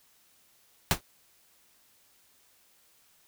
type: noise with exponential decay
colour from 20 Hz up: pink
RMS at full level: -19 dBFS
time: 0.91-1.01 s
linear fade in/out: 0 ms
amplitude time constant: 20 ms
effects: white hiss -64 dBFS RMS until 3.27 s